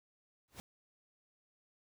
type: noise with exponential growth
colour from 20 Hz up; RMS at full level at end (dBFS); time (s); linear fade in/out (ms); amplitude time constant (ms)
pink; -45; 0.48-0.6; 0; 26
effects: none